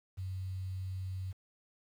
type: tone with quantisation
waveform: sine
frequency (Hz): 93.8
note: F#2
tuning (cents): +24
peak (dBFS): -36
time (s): 0.17-1.33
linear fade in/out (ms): 20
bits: 10
effects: none